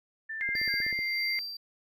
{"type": "tone with vibrato", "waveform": "sine", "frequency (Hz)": 1700, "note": "G#6", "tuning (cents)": 40, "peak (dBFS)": -34, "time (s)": [0.29, 0.92], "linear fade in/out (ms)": 10, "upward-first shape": "square", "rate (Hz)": 3.8, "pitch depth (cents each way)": 76}
{"type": "tone", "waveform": "sine", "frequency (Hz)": 2097, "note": "C7", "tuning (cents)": 3, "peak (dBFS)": -29, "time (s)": [0.41, 1.39], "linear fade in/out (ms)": 0}
{"type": "click train", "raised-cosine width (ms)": 2, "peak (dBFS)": -31, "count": 9, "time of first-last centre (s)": [0.49, 0.99], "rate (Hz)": 16}
{"type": "tone with tremolo", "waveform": "triangle", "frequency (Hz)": 4699, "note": "D8", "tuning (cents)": 0, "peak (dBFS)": -30, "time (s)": [0.55, 1.57], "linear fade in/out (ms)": 5, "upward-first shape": "sine", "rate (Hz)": 1.7, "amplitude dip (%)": 55}
{"effects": []}